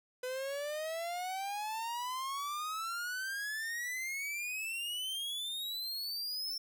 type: exponential sweep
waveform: 45% pulse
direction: up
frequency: 500 to 5410 Hz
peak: -36 dBFS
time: 0.23-6.58 s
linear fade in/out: 5 ms
effects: none